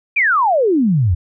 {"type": "exponential sweep", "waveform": "sine", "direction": "down", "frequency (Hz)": [2489, 79.9], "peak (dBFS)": -11, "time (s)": [0.16, 1.15], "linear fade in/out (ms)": 10, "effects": []}